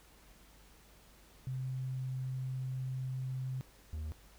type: tone pair in turn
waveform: sine / triangle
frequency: 130 / 77.3 Hz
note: C3 / D#2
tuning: -11 / -11 cents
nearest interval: major sixth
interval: 900 cents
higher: first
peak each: -35 / -35 dBFS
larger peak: neither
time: 1.47-3.61 / 3.93-4.12 s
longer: first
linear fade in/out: 0 ms
effects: added 50 Hz sine -62 dBFS peak until 4.38 s + pink hiss -62 dBFS RMS until 4.38 s